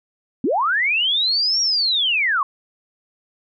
sine linear two-way sweep, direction up then down, 210.9 to 5660 to 1054 Hz, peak -16 dBFS, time 0.44-2.43 s, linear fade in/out 2 ms, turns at 1.61 s, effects none

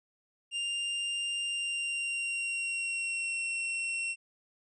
45% pulse tone with pitch glide, 2794 to 2721 Hz, F7 to F7, 0 to -46 cents, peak -31 dBFS, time 0.51-4.16 s, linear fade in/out 50 ms, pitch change -46 cents, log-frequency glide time 1.44-3.38 s, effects resampled to 22050 Hz

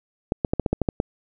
clicks, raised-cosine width 2 ms, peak -7 dBFS, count 9, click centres 0.321 / 0.448 / 0.535 / 0.597 / 0.662 / 0.73 / 0.817 / 0.888 / 1.001 s, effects none

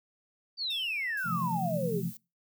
sine exponential sweep, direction down, 4699 to 370 Hz, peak -30 dBFS, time 0.57-2.03 s, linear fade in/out 50 ms
30% pulse tone with exponential decay, 2671 Hz, E7, 22 cents sharp, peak -36 dBFS, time 0.7-2.08 s, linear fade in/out 5 ms, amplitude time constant 300 ms
violet noise, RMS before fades -47 dBFS, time 1.17-2.17 s, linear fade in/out 2 ms
sine chord, F major seventh, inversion second, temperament equal, 130.81 / 164.81 / 174.61 / 220 Hz, C3 / E3 / F3 / A3, 0 / 0 / 0 / 0 cents, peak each -38 / -37 / -33 / -39 dBFS, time 1.24-2.13 s, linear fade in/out 50 ms
effects noise-tail reverb RT60 0.3 s tail -25 dB re dry

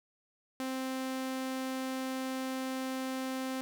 sawtooth tone, 261.6 Hz, C4, in tune, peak -30 dBFS, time 0.6-3.61 s, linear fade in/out 0 ms, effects none

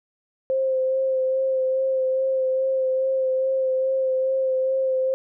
sine tone with vibrato, 525 Hz, C5, 6 cents sharp, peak -19 dBFS, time 0.5-5.14 s, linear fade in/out 0 ms, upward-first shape sine, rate 2.4 Hz, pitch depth 18 cents each way, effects none

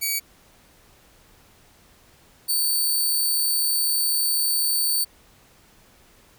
5% pulse tone pair in turn, 2268 / 4536 Hz, C#7 / C#8, +39 / +39 cents, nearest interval octave, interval 1200 cents, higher second, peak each -13 dBFS, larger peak neither, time 0.01-0.2 / 2.48-5.05 s, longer second, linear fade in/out 20 ms, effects pink hiss -55 dBFS RMS until 6.38 s

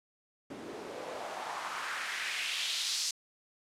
white noise with band-pass filter sweep, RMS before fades -37 dBFS, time 0.5-3.11 s, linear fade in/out 5 ms, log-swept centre 290 to 5400 Hz, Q 2, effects low-pass 11000 Hz 12 dB/octave

